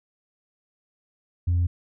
sine tone, 87.31 Hz, F2, in tune, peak -17 dBFS, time 1.47-1.67 s, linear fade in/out 10 ms, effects tanh soft clip ceiling -17 dBFS

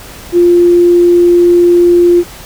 sine tone, 349.2 Hz, F4, in tune, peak -3 dBFS, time 0.32-2.24 s, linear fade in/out 50 ms, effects added 50 Hz sine -37 dBFS peak until 2.45 s + pink hiss -31 dBFS RMS until 2.45 s

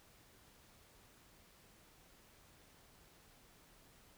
silence, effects pink hiss -65 dBFS RMS until 4.17 s

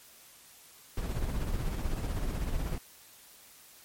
brown noise with tremolo, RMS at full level -30 dBFS, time 0.97-2.78 s, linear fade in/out 2 ms, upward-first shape sine, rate 16 Hz, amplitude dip 45%, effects white hiss -55 dBFS RMS until 3.84 s + MP3 64 kbps

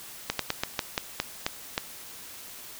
slowing click train, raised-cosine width 0.2 ms, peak -8 dBFS, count 9, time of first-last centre 0.3-1.779 s, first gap 93 ms, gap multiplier 1.19, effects white hiss -44 dBFS RMS until 2.79 s

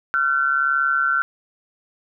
sine tone pair together, 1373 / 1514.4 Hz, F6 / F#6, -30 / +40 cents, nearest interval major second, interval 170 cents, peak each -19 / -20 dBFS, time 0.14-1.22 s, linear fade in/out 0 ms, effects none

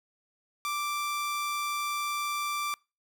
sawtooth tone, 1174.7 Hz, D6, in tune, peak -26 dBFS, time 0.65-2.74 s, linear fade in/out 0 ms, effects noise-tail reverb RT60 0.3 s tail -26 dB re dry

